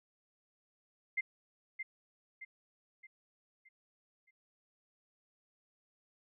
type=tone with echo; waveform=sine; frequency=2093 Hz; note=C7; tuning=in tune; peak=-30 dBFS; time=1.17-1.21 s; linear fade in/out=10 ms; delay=620 ms; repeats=5; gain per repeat=-7 dB; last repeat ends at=4.31 s; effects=none